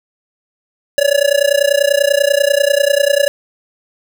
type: tone with amplitude modulation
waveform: square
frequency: 568 Hz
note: C#5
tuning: 42 cents sharp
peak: -7 dBFS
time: 0.98-3.28 s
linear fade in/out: 0 ms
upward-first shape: sine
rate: 30.2 Hz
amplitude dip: 95%
effects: none